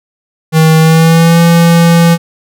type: tone with pitch glide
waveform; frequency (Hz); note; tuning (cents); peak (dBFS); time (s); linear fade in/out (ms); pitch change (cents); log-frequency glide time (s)
square; 159.3 to 168.68; D#3 to E3; +41 to +40; -4; 0.52-2.18; 50; +99; 0.79-1.4
effects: none